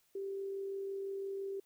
sine tone with amplitude modulation, 392 Hz, G4, in tune, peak -36 dBFS, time 0.15-1.6 s, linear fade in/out 5 ms, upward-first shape sine, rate 45.9 Hz, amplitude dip 25%, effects white hiss -73 dBFS RMS until 1.65 s

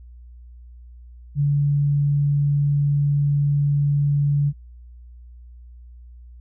sine tone, 143.7 Hz, D3, 37 cents flat, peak -16 dBFS, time 1.35-4.53 s, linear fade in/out 50 ms, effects added 60 Hz sine -40 dBFS peak until 6.4 s

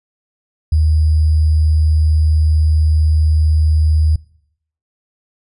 sine tone with sample-and-hold, 77.78 Hz, D#2, in tune, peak -9 dBFS, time 0.72-4.16 s, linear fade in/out 5 ms, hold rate 4900 Hz, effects noise-tail reverb RT60 0.7 s tail -23 dB re dry + resampled to 24000 Hz

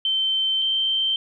sine tone pair in turn, 3100 / 3123 Hz, G7 / G7, -20 / -7 cents, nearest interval unison, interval 13 cents, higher second, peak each -19 dBFS, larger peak neither, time 0.05-0.62 / 0.62-1.16 s, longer first, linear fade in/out 2 ms, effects none

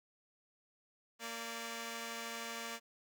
5% pulse tone pair together, 230.1 / 581.7 Hz, A#3 / D5, -22 / -17 cents, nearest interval octave + major third, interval 1605 cents, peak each -32 / -34 dBFS, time 1.19-2.8 s, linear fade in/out 50 ms, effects none

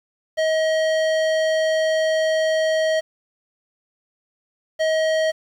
square tone pair in turn, 634 / 634 Hz, D#5 / D#5, +32 / +32 cents, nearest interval unison, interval 0 cents, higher neither, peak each -18 dBFS, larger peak neither, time 0.37-3.01 / 4.79-5.32 s, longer first, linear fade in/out 20 ms, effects low-pass 5000 Hz 12 dB/octave + 8-bit

